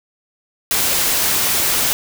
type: noise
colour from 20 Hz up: white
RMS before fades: -17 dBFS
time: 0.71-1.93 s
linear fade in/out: 0 ms
effects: none